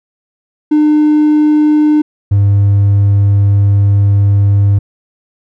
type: tone pair in turn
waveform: triangle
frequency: 302 / 100.5 Hz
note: D4 / G2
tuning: +48 / +44 cents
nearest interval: octave + perfect fifth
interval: 1904 cents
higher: first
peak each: -3 dBFS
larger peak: neither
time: 0.71-2.02 / 2.31-4.79 s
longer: second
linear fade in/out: 10 ms
effects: tanh soft clip ceiling 0 dBFS